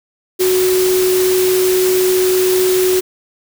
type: tone in noise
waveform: sine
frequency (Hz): 370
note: F#4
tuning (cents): 0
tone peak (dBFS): -11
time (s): 0.39-3.01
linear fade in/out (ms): 20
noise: white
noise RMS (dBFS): -21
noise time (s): 0.39-3.01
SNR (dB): +7
effects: none